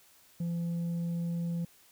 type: tone with tanh clipping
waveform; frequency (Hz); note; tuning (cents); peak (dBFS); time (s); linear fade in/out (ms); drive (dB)
sine; 170.2; F3; -44; -31; 0.4-1.65; 5; 3
effects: white hiss -61 dBFS RMS until 1.91 s